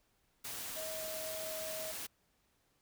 sine tone in noise, 634 Hz, D#5, 32 cents sharp, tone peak -42 dBFS, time 0.76-1.92 s, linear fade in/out 10 ms, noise white, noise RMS -43 dBFS, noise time 0.44-2.07 s, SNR -2 dB, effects pink hiss -75 dBFS RMS until 2.81 s

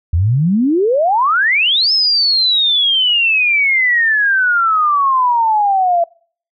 sine exponential two-way sweep, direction up then down, 77.78 to 5274 to 671 Hz, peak -10 dBFS, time 0.13-6.04 s, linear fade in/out 5 ms, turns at 1.92 s, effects noise-tail reverb RT60 0.5 s tail -25 dB re dry

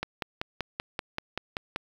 click train, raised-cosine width 0.3 ms, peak -14 dBFS, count 10, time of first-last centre 0.03-1.761 s, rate 5.2 Hz, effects 7-bit

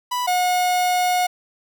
45% pulse tone pair in turn, 987.8 / 724 Hz, B5 / F#5, 0 / -38 cents, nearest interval perfect fourth, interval 538 cents, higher first, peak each -21 / -17 dBFS, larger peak second, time 0.11-0.27 / 0.27-1.27 s, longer second, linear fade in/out 10 ms, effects none

